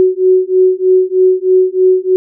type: beating tone pair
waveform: sine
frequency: 370 / 373.2 Hz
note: F#4 / F#4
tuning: 0 / +15 cents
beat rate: 3.2 Hz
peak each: -10 dBFS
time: 0-2.16 s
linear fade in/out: 0 ms
effects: none